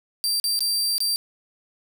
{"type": "tone with dropouts", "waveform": "sawtooth", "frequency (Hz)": 4699, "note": "D8", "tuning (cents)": 0, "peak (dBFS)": -18, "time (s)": [0.24, 1.16], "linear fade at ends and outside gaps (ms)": 0, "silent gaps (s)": [[0.399, 0.441], [0.591, 0.606], [0.981, 1.004]], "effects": ["8-bit"]}